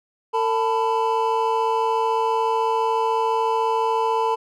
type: tone cluster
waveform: triangle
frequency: 452.2 / 882 / 996 Hz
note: A4 / A5 / B5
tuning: +47 / +4 / +14 cents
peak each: -21 dBFS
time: 0.33-4.36 s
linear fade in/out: 20 ms
effects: none